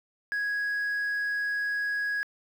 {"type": "tone", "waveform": "sine", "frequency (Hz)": 1661.2, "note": "G#6", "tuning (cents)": 0, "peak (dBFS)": -24, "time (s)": [0.32, 2.23], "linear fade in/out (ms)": 0, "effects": ["tanh soft clip ceiling -26 dBFS", "9-bit"]}